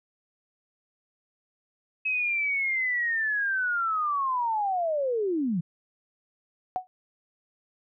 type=linear sweep; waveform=sine; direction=down; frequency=2566 to 155.56 Hz; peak=-24 dBFS; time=2.05-5.61 s; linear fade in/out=10 ms
type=tone with exponential decay; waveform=sine; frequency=740 Hz; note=F#5; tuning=in tune; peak=-21 dBFS; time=6.76-6.87 s; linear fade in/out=0 ms; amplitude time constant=23 ms
effects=none